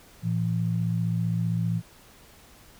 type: tone pair together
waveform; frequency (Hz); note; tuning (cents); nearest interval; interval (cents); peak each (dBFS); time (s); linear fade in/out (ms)
sine; 114.18 / 169.5; A#2 / E3; -35 / +49; perfect fifth; 684; -26 / -26; 0.22-1.82; 50
effects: pink hiss -53 dBFS RMS until 2.79 s